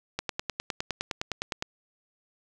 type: click train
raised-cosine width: 0.2 ms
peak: -12 dBFS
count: 15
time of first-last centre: 0.19-1.624 s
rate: 9.76 Hz
effects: none